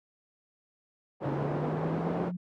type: band-pass noise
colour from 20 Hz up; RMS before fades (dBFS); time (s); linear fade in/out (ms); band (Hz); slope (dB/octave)
pink; -33; 1.2-2.32; 50; 240 to 680; 12
type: linear sweep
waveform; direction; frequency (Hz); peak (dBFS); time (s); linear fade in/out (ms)
sine; up; 137.2 to 180; -32; 1.25-2.37; 10
effects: none